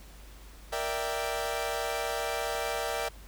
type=chord; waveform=sawtooth; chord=E half-diminished seventh; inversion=second; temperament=equal; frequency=466.2 / 587.3 / 659.3 / 784 Hz; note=Bb4 / D5 / E5 / G5; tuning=0 / 0 / 0 / 0 cents; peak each=-32 dBFS; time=0.72-3.09 s; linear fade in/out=10 ms; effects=added 50 Hz sine -47 dBFS peak until 3.27 s + pink hiss -54 dBFS RMS until 3.27 s